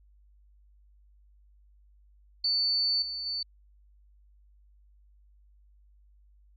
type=tone with level steps; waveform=sine; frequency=4500 Hz; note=C#8; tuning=25 cents sharp; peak=-24 / -33 / -30 dBFS; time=2.44-3.43 s; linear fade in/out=5 ms; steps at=3.02 / 3.26 s; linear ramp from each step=2 ms; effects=added 50 Hz sine -57 dBFS peak until 6.56 s